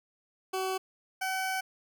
20% pulse tone pair in turn, 377.7 / 758.5 Hz, F#4 / F#5, +36 / +43 cents, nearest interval octave, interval 1207 cents, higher second, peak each -25 dBFS, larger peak neither, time 0.53-0.78 / 1.21-1.61 s, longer second, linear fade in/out 10 ms, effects none

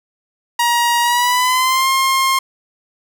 sawtooth tone with pitch glide, 949 to 1065.2 Hz, A#5 to C6, +31 to +31 cents, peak -9 dBFS, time 0.59-2.39 s, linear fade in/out 5 ms, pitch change +200 cents, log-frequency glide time 1.02-1.89 s, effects none

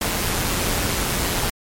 pink noise with amplitude modulation, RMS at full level -20 dBFS, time 0.01-1.5 s, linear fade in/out 5 ms, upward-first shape sine, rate 177 Hz, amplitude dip 50%, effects MP3 64 kbps

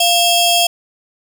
sawtooth ring-modulated tone, 1975.5 Hz, B6, in tune, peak -4 dBFS, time 0-0.67 s, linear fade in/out 5 ms, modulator 1280 Hz, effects none

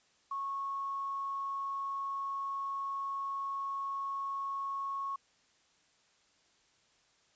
sine tone with quantisation, 1100 Hz, C#6, 14 cents flat, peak -34 dBFS, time 0.31-5.16 s, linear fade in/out 5 ms, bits 10, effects white hiss -69 dBFS RMS until 7.35 s + resampled to 16000 Hz

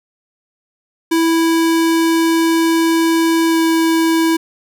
square tone with pitch glide, 329 to 327.1 Hz, E4 to E4, -3 to -13 cents, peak -12 dBFS, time 1.11-4.37 s, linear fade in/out 10 ms, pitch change -10 cents, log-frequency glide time 3.49-3.57 s, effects none

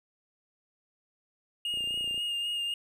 triangle tone with vibrato, 2836 Hz, F7, 26 cents sharp, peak -28 dBFS, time 1.65-2.74 s, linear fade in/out 2 ms, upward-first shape sine, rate 3.8 Hz, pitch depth 20 cents each way
click train, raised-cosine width 2 ms, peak -35 dBFS, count 14, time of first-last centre 1.74-2.178 s, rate 29.7 Hz
effects none

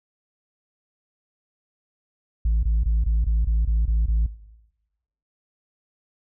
sine tone bursts, 55 Hz, A1, in tune, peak -15 dBFS, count 9, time 2.45-4.262 s, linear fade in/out 5 ms, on 180 ms, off 24 ms, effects noise-tail reverb RT60 1.0 s tail -19 dB re dry + tanh soft clip ceiling -16 dBFS

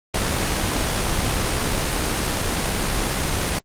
pink noise with amplitude modulation, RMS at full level -20 dBFS, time 0.14-3.59 s, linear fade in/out 5 ms, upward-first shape sine, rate 66 Hz, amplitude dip 30%, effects low-pass 11000 Hz 12 dB/octave + Opus 24 kbps

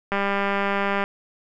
click train, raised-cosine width 0.5 ms, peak -9 dBFS, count 184, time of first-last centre 0.12-1.04 s, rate 199 Hz, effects none

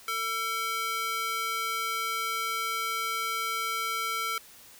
square tone with high-pass filter, 450 Hz, A4, 39 cents sharp, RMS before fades -31 dBFS, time 0.08-4.38 s, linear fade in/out 2 ms, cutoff 1500 Hz, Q 1.8, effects white hiss -52 dBFS RMS until 4.79 s

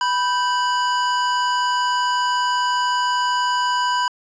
square tone pair together, 987.3 / 1556 Hz, B5 / G6, -1 / -13 cents, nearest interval minor sixth, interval 788 cents, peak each -19 / -26 dBFS, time 0.01-4.08 s, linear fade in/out 2 ms, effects resampled to 16000 Hz + 8-bit

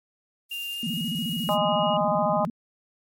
violet noise with tremolo, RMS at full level -37 dBFS, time 0.49-1.58 s, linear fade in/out 50 ms, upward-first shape triangle, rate 8.9 Hz, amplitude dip 30%
sine tone with pitch glide, 2794 to 2879 Hz, F7 to F#7, 0 to -48 cents, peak -30 dBFS, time 0.51-1.97 s, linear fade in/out 5 ms, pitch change +52 cents, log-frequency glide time 0.69-1.06 s
sine tone with vibrato, 196 Hz, G3, in tune, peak -27 dBFS, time 0.83-2.5 s, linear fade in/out 2 ms, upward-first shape square, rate 14 Hz, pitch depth 280 cents each way
harmonic tone, 206.1 Hz, G#3, 13 cents flat, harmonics 3 / 4 / 5 / 6, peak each -24 / -26 / -28 / -30 dBFS, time 1.49-2.45 s, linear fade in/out 0 ms
effects MP3 64 kbps

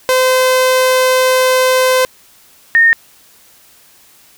sawtooth / sine tone pair in turn, 514 / 1835.9 Hz, C5 / A#6, -31 / -27 cents, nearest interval octave + minor seventh, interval 2204 cents, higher second, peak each -5 dBFS, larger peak neither, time 0.09-2.05 / 2.75-2.93 s, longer first, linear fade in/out 0 ms, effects white hiss -46 dBFS RMS until 4.37 s

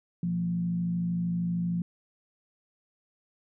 sine tone with frequency modulation, 174.1 Hz, F3, 5 cents flat, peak -26 dBFS, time 0.23-1.82 s, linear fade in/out 2 ms, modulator 53 Hz, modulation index 0.43, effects none

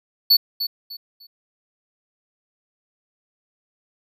square tone with echo, 4451 Hz, C#8, 6 cents sharp, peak -11 dBFS, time 0.3-0.37 s, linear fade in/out 10 ms, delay 300 ms, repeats 3, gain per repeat -11 dB, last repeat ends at 1.27 s, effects none

